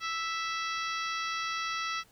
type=harmonic tone with a mistuned harmonic; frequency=659 Hz; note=E5; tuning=1 cent flat; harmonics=2 / 3 / 4 / 5 / 6 / 7 / 8 / 9; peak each=-34 / -38 / -40 / -42 / -44 / -45 / -46 / -47 dBFS; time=0-2.04 s; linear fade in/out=50 ms; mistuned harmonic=9; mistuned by=-41 cents; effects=pink hiss -62 dBFS RMS until 2.11 s